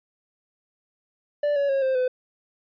triangle tone with pitch steps, 585 / 564.4 / 544.6 / 525.4 / 506.9 Hz, D5 / C#5 / C#5 / C5 / B4, -7 / +31 / -31 / +7 / +45 cents, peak -18 dBFS, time 1.43-2.08 s, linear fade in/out 5 ms, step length 130 ms, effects resampled to 11025 Hz

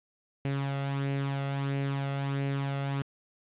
sawtooth tone with flanger, 138.59 Hz, C#3, in tune, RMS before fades -31 dBFS, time 0.45-3.02 s, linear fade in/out 0 ms, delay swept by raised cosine 0.41 to 1.51 ms, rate 1.5 Hz, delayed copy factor +0.5, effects resampled to 8000 Hz + 10-bit

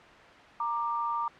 sine tone pair together, 931.8 / 1185 Hz, A#5 / D6, -1 / +15 cents, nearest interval major third, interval 416 cents, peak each -31 / -30 dBFS, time 0.6-1.28 s, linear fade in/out 2 ms, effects white hiss -50 dBFS RMS until 1.39 s + low-pass 2000 Hz 12 dB/octave

